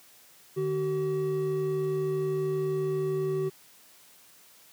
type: tone pair together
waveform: triangle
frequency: 151 / 380.5 Hz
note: D3 / F#4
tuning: +48 / +48 cents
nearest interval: octave + major third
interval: 1600 cents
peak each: -30 / -25 dBFS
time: 0.56-3.5 s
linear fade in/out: 20 ms
effects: white hiss -56 dBFS RMS until 4.72 s + high-pass 100 Hz 12 dB/octave